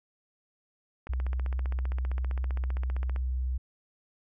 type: click train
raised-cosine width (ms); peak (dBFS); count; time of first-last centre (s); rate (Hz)
0.5; -26; 33; 1.07-3.162; 15.3
type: tone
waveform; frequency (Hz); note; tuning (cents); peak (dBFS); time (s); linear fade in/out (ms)
sine; 63.5; B1; +49; -27; 1.09-3.58; 10
effects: none